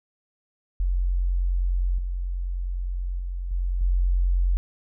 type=tone with level steps; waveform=sine; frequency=44.75 Hz; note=F1; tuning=43 cents sharp; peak=-20 / -25 / -27 / -22 / -18 dBFS; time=0.8-4.57 s; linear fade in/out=0 ms; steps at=1.98 / 3.19 / 3.51 / 3.81 s; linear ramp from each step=5 ms; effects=none